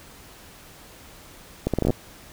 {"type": "accelerating click train", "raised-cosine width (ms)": 2, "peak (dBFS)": -8, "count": 9, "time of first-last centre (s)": [1.67, 1.905], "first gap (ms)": 67, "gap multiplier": 0.74, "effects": ["pink hiss -47 dBFS RMS until 2.32 s"]}